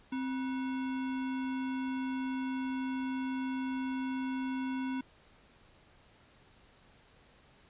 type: tone with sample-and-hold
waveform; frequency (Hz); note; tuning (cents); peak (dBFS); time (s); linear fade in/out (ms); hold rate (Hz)
sine; 261.6; C4; 0; -32; 0.12-5.01; 5; 1225
effects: pink hiss -62 dBFS RMS until 7.69 s + resampled to 8000 Hz